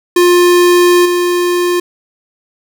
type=tone with level steps; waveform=square; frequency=353.3 Hz; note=F4; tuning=20 cents sharp; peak=-6 / -11 dBFS; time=0.16-1.8 s; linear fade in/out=5 ms; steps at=1.05 s; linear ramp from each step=10 ms; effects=8-bit

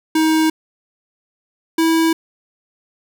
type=tone pair in turn; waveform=square; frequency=316.5 / 326 Hz; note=D#4 / E4; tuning=+30 / -19 cents; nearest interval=minor second; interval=51 cents; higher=second; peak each=-13 / -13 dBFS; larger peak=neither; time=0.15-0.5 / 1.78-2.13 s; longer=neither; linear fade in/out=5 ms; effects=none

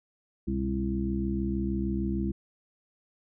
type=harmonic tone with a mistuned harmonic; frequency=66.5 Hz; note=C2; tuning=29 cents sharp; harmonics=1 / 2 / 3 / 4 / 5; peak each=-32 / -39 / -30 / -38 / -33 dBFS; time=0.47-2.32 s; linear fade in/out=10 ms; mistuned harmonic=2; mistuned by=-99 cents; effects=none

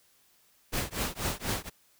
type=noise with tremolo; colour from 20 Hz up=pink; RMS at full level=-29 dBFS; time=0.72-1.7 s; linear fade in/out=20 ms; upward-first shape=triangle; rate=4.1 Hz; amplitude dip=100%; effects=white hiss -65 dBFS RMS until 1.99 s

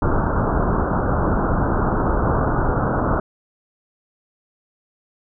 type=low-pass noise; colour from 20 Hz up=pink; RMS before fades=-19 dBFS; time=0.02-3.2 s; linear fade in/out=2 ms; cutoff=1500 Hz; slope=96 dB/octave; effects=none

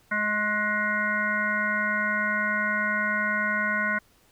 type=harmonic tone with a mistuned harmonic; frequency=210 Hz; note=G#3; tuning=19 cents sharp; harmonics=1 / 3 / 5 / 7 / 9 / 10; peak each=-33 / -35 / -32 / -26 / -30 / -33 dBFS; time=0.11-3.99 s; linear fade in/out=10 ms; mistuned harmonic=5; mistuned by=+22 cents; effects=pink hiss -61 dBFS RMS until 4.31 s

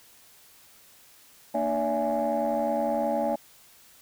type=tone cluster; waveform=sine; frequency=230.7 / 298.9 / 572 / 663 / 831 Hz; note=A#3 / D4 / D5 / E5 / G#5; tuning=-18 / +31 / -46 / +10 / +1 cents; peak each=-31 / -33 / -27 / -29 / -29 dBFS; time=1.54-3.36 s; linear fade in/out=10 ms; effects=tanh soft clip ceiling -17 dBFS + white hiss -55 dBFS RMS until 4.01 s

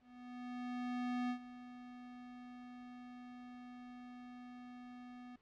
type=tone with ADSR envelope; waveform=square; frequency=246.9 Hz; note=B3; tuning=in tune; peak=-36 dBFS; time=0-5.36 s; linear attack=1300 ms; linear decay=83 ms; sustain=-15 dB; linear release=5 ms; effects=pink hiss -75 dBFS RMS until 5.41 s + low-pass 3000 Hz 12 dB/octave

